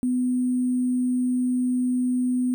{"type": "tone with sample-and-hold", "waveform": "sine", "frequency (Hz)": 250.5, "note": "B3", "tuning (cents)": 25, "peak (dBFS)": -20, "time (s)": [0.03, 2.54], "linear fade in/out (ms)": 0, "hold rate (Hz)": 8820, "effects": []}